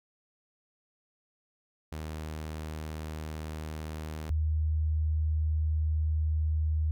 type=tone pair in turn; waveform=sawtooth / sine; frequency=77.78 / 77.78 Hz; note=D#2 / D#2; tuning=0 / 0 cents; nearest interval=unison; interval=0 cents; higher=neither; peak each=-32 / -25 dBFS; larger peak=second; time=1.92-4.3 / 4.3-6.91 s; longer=second; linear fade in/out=0 ms; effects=none